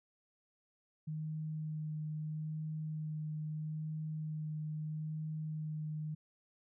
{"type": "tone with vibrato", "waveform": "sine", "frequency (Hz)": 154.7, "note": "D#3", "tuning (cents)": -10, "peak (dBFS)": -37, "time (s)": [1.07, 6.15], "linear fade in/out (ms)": 10, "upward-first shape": "sine", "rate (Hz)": 0.77, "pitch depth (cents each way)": 12, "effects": []}